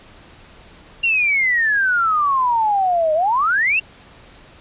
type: exponential two-way sweep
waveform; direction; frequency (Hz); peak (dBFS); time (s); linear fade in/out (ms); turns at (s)
sine; down then up; 2797 to 608 to 2797; -14; 1.03-3.8; 10; 3.14
effects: pink hiss -45 dBFS RMS until 4.6 s + resampled to 8000 Hz